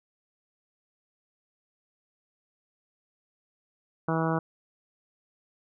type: harmonic tone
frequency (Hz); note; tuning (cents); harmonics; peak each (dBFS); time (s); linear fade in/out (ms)
162.3; E3; -27; 1 / 2 / 3 / 4 / 5 / 6 / 7 / 8 / 9; -28 / -31 / -33 / -34 / -35 / -36 / -36 / -37 / -38; 4.08-4.39; 5
effects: none